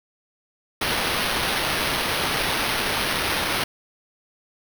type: noise with sample-and-hold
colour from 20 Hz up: blue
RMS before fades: -24 dBFS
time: 0.81-3.64 s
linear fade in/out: 5 ms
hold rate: 7350 Hz
effects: none